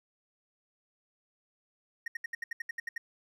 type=tone bursts; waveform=triangle; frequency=1864.7 Hz; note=A#6; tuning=in tune; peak=-31 dBFS; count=11; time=2.06-2.98 s; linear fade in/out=5 ms; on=20 ms; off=70 ms; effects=none